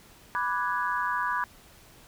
sine chord, G# half-diminished seventh, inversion first, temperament equal, 987.8 / 1174.7 / 1480 / 1661.2 Hz, B5 / D6 / F#6 / G#6, 0 / 0 / 0 / 0 cents, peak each -29 / -32 / -34 / -32 dBFS, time 0.35-1.44 s, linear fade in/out 0 ms, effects pink hiss -54 dBFS RMS until 2.07 s

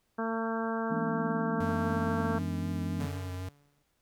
harmonic tone, 225.8 Hz, A3, 45 cents sharp, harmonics 1 / 2 / 3 / 4 / 5 / 6 / 7, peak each -33 / -36 / -38 / -39 / -40 / -41 / -41 dBFS, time 0.18-2.39 s, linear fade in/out 10 ms
sine chord, E dominant seventh, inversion none, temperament equal, 164.81 / 207.7 / 246.9 / 293.7 Hz, E3 / G#3 / B3 / D4, 0 / 0 / 0 / 0 cents, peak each -35 / -39 / -38 / -40 dBFS, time 0.9-3.07 s, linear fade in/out 10 ms
square tone with vibrato, 92 Hz, F#2, 9 cents flat, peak -36 dBFS, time 1.6-3.49 s, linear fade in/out 5 ms, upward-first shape triangle, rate 3.9 Hz, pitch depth 25 cents each way
sawtooth tone with exponential decay, 143.8 Hz, D3, 36 cents flat, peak -30 dBFS, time 3-3.83 s, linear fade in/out 5 ms, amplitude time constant 180 ms
effects pink hiss -75 dBFS RMS until 4.01 s

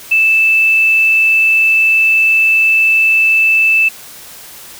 sine tone, 2637 Hz, E7, in tune, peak -7 dBFS, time 0.11-3.89 s, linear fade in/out 10 ms, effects white hiss -34 dBFS RMS until 4.79 s

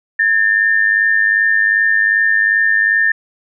sine tone pair together, 1697.4 / 1800 Hz, G#6 / A6, +37 / +39 cents, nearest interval minor second, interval 102 cents, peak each -17 / -11 dBFS, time 0.19-3.12 s, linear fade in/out 5 ms, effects none

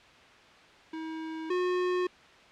square tone pair in turn, 320 / 361.9 Hz, D#4 / F#4, +49 / -38 cents, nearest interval major second, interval 213 cents, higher second, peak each -36 / -27 dBFS, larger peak second, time 0.93-1.5 / 1.5-2.07 s, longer neither, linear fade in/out 5 ms, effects white hiss -54 dBFS RMS until 2.51 s + low-pass 3000 Hz 12 dB/octave

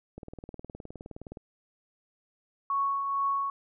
click train, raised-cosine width 2 ms, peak -28 dBFS, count 24, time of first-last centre 0.18-1.372 s, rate 19.3 Hz
sine tone with tremolo, 1108.7 Hz, C#6, in tune, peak -24 dBFS, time 2.7-3.5 s, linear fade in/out 2 ms, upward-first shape triangle, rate 2.2 Hz, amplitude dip 45%
effects none

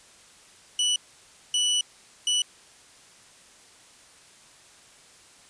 sawtooth tone bursts at uneven times, 2960 Hz, F#7, in tune, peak -18 dBFS, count 3, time 0.79-0.96 / 1.54-1.81 / 2.27-2.42 s, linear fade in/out 2 ms, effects white hiss -53 dBFS RMS until 5.49 s + resampled to 22050 Hz

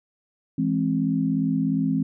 sine chord, E augmented, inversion none, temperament equal with one note detuned, 164.81 / 207.7 / 264.7 Hz, E3 / G#3 / B#3, 0 / 0 / +20 cents, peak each -25 / -26 / -23 dBFS, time 0.58-2.03 s, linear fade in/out 5 ms, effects none

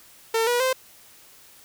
sawtooth tone with pitch steps, 451.7 / 484.1 / 518.9 Hz, A4 / B4 / C5, +45 / -35 / -14 cents, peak -16 dBFS, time 0.34-0.73 s, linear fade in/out 5 ms, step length 130 ms, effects white hiss -51 dBFS RMS until 1.64 s

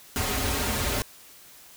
pink noise with comb filter, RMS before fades -27 dBFS, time 0.16-1.02 s, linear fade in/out 0 ms, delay 6 ms, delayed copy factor -0.9, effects white hiss -50 dBFS RMS until 1.76 s

